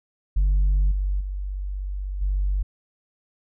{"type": "tone with level steps", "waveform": "sine", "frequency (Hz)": 48.1, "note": "G1", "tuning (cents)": -32, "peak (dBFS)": [-14, -20, -26, -19], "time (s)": [0.36, 2.63], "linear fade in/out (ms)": 10, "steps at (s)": [0.91, 1.2, 2.21], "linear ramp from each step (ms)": 10, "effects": ["tanh soft clip ceiling -15 dBFS"]}